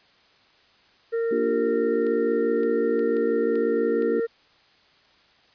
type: harmonic tone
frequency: 460 Hz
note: A#4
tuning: 23 cents flat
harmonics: 1 / 3 / 4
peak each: -22 / -40 / -41 dBFS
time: 1.12-4.27 s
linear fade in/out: 20 ms
type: chord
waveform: sine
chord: G minor seventh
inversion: first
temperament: equal with one note detuned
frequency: 233.1 / 293.7 / 349.2 / 394 Hz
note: Bb3 / D4 / F4 / G4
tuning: 0 / 0 / 0 / +9 cents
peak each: -29 dBFS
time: 1.31-4.2 s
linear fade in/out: 5 ms
type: clicks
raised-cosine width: 0.2 ms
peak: -29 dBFS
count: 6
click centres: 2.067 / 2.633 / 2.993 / 3.168 / 3.556 / 4.023 s
effects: white hiss -58 dBFS RMS until 5.54 s + resampled to 11025 Hz